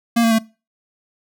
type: tone with pitch steps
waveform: square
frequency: 233.1 / 228 / 223.1 Hz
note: A#3 / A#3 / A3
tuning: 0 / -38 / +24 cents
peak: -13 dBFS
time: 0.16-0.388 s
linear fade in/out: 10 ms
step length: 76 ms
effects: noise-tail reverb RT60 0.3 s tail -22 dB re dry